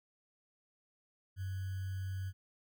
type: tone with sample-and-hold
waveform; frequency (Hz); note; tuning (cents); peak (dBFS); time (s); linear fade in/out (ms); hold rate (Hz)
sine; 94.8; F#2; +43; -36; 1.36-2.33; 50; 1575
effects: none